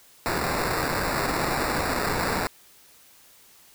white noise with sample-and-hold, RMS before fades -26 dBFS, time 0.26-2.47 s, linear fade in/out 0 ms, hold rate 3150 Hz, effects white hiss -54 dBFS RMS until 3.74 s

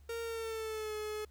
45% pulse tone with pitch glide, 462 to 426.1 Hz, A#4 to G#4, -16 to +44 cents, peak -37 dBFS, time 0.09-1.25 s, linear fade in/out 5 ms, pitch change -140 cents, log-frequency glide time 0.22-0.95 s, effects added 71 Hz sine -55 dBFS peak until 1.3 s + pink hiss -71 dBFS RMS until 1.3 s

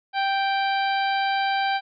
harmonic tone, 784 Hz, G5, in tune, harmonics 1 / 2 / 3 / 4 / 5 / 6, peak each -22 / -28 / -32 / -34 / -36 / -38 dBFS, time 0.13-1.81 s, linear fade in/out 50 ms, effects none

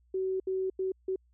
sine tone bursts at uneven times, 377.9 Hz, F#4, 37 cents sharp, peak -28 dBFS, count 4, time 0.14-0.4 / 0.47-0.7 / 0.79-0.92 / 1.08-1.16 s, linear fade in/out 5 ms, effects added 60 Hz sine -63 dBFS peak until 1.33 s

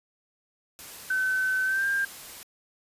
white noise, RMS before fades -43 dBFS, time 0.79-2.43 s, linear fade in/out 0 ms
sine tone with pitch glide, 1524 to 1596.1 Hz, G6 to G6, -49 to +31 cents, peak -23 dBFS, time 1.1-2.05 s, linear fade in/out 5 ms, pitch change +80 cents, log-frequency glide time 1.64-1.87 s
effects resampled to 32000 Hz

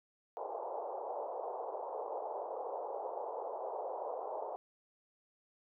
pink band-pass noise, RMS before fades -41 dBFS, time 0.37-4.56 s, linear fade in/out 0 ms, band 440 to 940 Hz, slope 48 dB/octave, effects none

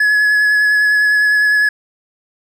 triangle tone with vibrato, 1695 Hz, G#6, 35 cents sharp, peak -8 dBFS, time 0-1.69 s, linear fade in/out 5 ms, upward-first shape sine, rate 9.9 Hz, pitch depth 15 cents each way, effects none

